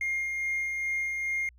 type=tone with tremolo; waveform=triangle; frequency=2125 Hz; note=C7; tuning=26 cents sharp; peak=-24 dBFS; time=0.01-1.49 s; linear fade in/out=2 ms; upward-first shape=sine; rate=2.4 Hz; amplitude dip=35%; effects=tanh soft clip ceiling -22 dBFS + added 60 Hz sine -54 dBFS peak until 1.58 s